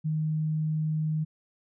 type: tone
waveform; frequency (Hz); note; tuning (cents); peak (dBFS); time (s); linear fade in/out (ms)
sine; 155.56; D#3; 0; -25; 0.04-1.25; 20
effects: none